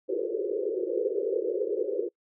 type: band-pass noise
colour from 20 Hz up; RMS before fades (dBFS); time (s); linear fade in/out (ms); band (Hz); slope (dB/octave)
pink; -29; 0.08-2.09; 20; 350 to 520; 96
effects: noise-tail reverb RT60 0.1 s tail -25 dB re dry